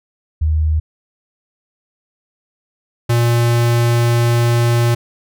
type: tone pair in turn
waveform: sine / square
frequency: 77.78 / 118.43 Hz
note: D#2 / A#2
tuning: 0 / +28 cents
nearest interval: perfect fifth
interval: 728 cents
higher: second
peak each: -12 dBFS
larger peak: neither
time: 0.41-0.8 / 3.09-4.95 s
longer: second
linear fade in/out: 10 ms
effects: none